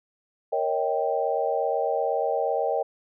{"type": "chord", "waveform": "sine", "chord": "Eb dominant seventh", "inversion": "second", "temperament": "equal with one note detuned", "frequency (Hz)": [466.2, 554.4, 632, 784], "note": ["Bb4", "Db5", "Eb5", "G5"], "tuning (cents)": [0, 0, 27, 0], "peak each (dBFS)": -28, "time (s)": [0.52, 2.83], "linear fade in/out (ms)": 10, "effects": []}